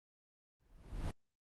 brown noise with exponential growth, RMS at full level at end -33 dBFS, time 0.6-1.11 s, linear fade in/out 5 ms, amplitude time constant 110 ms, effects Opus 24 kbps

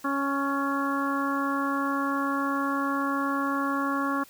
harmonic tone with a mistuned harmonic, 277.2 Hz, C#4, in tune, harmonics 1 / 2 / 3 / 4 / 5 / 6, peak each -28 / -36 / -38 / -29 / -33 / -37 dBFS, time 0.04-4.24 s, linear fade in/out 10 ms, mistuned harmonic 6, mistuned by +28 cents, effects white hiss -53 dBFS RMS until 4.29 s

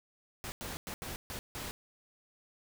pink noise bursts at uneven times, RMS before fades -41 dBFS, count 6, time 0.44-0.52 / 0.61-0.77 / 0.87-0.94 / 1.02-1.16 / 1.3-1.39 / 1.55-1.71 s, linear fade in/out 0 ms, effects none

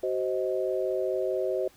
sine chord, C diminished, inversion second, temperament just, 376.7 / 523.3 / 627.9 Hz, Gb4 / C5 / Eb5, +31 / 0 / +16 cents, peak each -29 / -30 / -31 dBFS, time 0.03-1.68 s, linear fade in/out 5 ms, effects pink hiss -58 dBFS RMS until 1.76 s

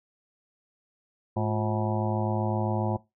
harmonic tone with a mistuned harmonic, 107.6 Hz, A2, 38 cents flat, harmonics 1 / 2 / 3 / 5 / 6 / 7 / 8 / 9, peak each -28 / -31 / -33 / -35 / -36 / -36 / -37 / -38 dBFS, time 1.36-2.97 s, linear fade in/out 10 ms, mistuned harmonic 3, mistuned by +150 cents, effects noise-tail reverb RT60 0.2 s tail -19 dB re dry

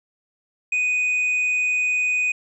triangle tone, 2489 Hz, D#7, in tune, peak -17 dBFS, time 0.72-2.32 s, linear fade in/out 5 ms, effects resampled to 24000 Hz

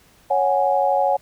sine chord, C# suspended fourth, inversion none, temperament just, 554.4 / 739.2 / 831.5 Hz, C#5 / F#5 / G#5, 0 / -2 / +2 cents, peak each -20 dBFS, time 0.3-1.17 s, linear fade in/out 10 ms, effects pink hiss -54 dBFS RMS until 1.21 s

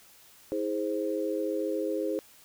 sine chord, E augmented, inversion none, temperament equal with one note detuned, 321.4 / 415.3 / 523.3 Hz, E4 / G#4 / B#4, -44 / 0 / 0 cents, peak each -32 dBFS, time 0.52-2.19 s, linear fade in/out 0 ms, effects white hiss -56 dBFS RMS until 2.44 s

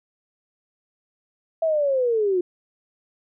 sine linear sweep, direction down, 661 to 348.9 Hz, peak -18 dBFS, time 1.62-2.41 s, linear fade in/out 5 ms, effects none

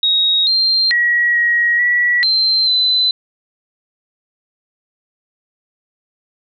sine tone with pitch steps, 3778 / 4172 / 1913 / 1897 / 1941 / 4122 / 4026 Hz, A#7 / C8 / A#6 / A#6 / B6 / C8 / B7, +22 / -6 / +44 / +30 / -31 / -27 / +33 cents, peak -11 dBFS, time 0.03-3.11 s, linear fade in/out 2 ms, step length 440 ms, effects none

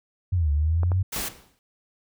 sine linear two-way sweep, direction down then up, 95.7 to 71.2 to 95.7 Hz, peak -19 dBFS, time 0.32-1.03 s, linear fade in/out 10 ms, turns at 0.51 s
clicks, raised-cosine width 1 ms, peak -19 dBFS, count 2, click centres 0.833 / 0.918 s
white noise, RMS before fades -31 dBFS, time 1.12-1.29 s, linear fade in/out 10 ms
pink noise with exponential decay, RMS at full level -30 dBFS, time 1.16-1.59 s, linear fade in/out 0 ms, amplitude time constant 92 ms
effects none

